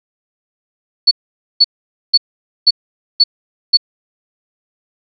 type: tone bursts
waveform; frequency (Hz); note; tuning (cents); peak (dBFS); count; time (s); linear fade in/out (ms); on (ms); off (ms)
sine; 4435; C#8; 0; -4; 6; 1.07-3.772; 10; 42; 490
effects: none